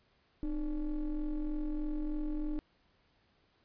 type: ring-modulated tone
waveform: triangle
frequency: 140.4 Hz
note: C#3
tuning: 22 cents sharp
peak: -27 dBFS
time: 0.43-2.59 s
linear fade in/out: 0 ms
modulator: 162 Hz
effects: pink hiss -71 dBFS RMS until 3.64 s + resampled to 11025 Hz